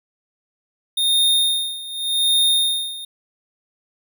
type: tone with tremolo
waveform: square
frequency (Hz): 3667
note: A#7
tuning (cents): -29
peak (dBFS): -14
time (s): 0.97-3.05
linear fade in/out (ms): 5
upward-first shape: sine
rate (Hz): 0.86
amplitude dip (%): 85
effects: none